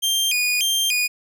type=tone with vibrato; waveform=sawtooth; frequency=2794 Hz; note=F7; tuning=in tune; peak=-15 dBFS; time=0.02-1.08 s; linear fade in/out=20 ms; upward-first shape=square; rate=1.7 Hz; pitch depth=220 cents each way; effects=none